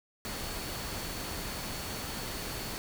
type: tone in noise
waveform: sine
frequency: 4435 Hz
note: C#8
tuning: in tune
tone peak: -47 dBFS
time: 0.25-2.78 s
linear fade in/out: 0 ms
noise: pink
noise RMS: -38 dBFS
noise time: 0.25-2.78 s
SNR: -12 dB
effects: none